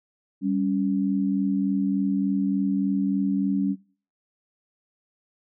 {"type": "tone pair together", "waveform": "sine", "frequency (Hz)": [196, 279.4], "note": ["G3", "C#4"], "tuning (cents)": [0, 14], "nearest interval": "tritone", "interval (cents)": 614, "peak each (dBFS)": -24, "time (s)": [0.41, 3.76], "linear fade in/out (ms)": 50, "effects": ["noise-tail reverb RT60 0.4 s tail -19 dB re dry"]}